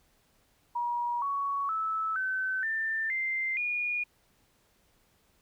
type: tone with pitch steps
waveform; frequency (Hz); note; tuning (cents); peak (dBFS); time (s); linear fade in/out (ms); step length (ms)
sine; 957 / 1118.5 / 1307.3 / 1527.9 / 1785.8 / 2087 / 2440; A#5 / C#6 / E6 / G6 / A6 / C7 / D#7; +45 / +15 / -15 / -45 / +25 / -5 / -34; -28; 0.75-4.04; 10; 470
effects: pink hiss -68 dBFS RMS until 5.41 s